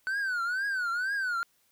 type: tone with vibrato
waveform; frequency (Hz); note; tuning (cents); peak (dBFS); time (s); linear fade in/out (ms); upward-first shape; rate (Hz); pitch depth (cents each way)
triangle; 1500; F#6; +23; -26; 0.07-1.43; 0; triangle; 2.1; 180
effects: white hiss -69 dBFS RMS until 1.71 s